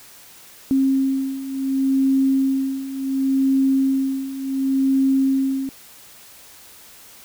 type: beating tone pair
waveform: sine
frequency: 268 / 268.69 Hz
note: C4 / C4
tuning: +42 / +46 cents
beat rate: 0.69 Hz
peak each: -22 / -18 dBFS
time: 0.71-5.69 s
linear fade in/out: 0 ms
effects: white hiss -45 dBFS RMS until 7.24 s